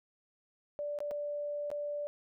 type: tone with dropouts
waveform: sine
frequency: 585 Hz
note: D5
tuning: 7 cents flat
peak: -34 dBFS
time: 0.79-2.07 s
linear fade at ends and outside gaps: 0 ms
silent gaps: 0.988-1.004 / 1.11-1.114 / 1.703-1.715 s
effects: none